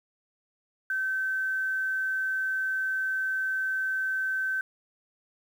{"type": "tone with quantisation", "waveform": "sine", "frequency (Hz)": 1540, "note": "G6", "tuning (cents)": -31, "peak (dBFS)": -26, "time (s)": [0.9, 4.61], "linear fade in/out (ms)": 2, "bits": 9, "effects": []}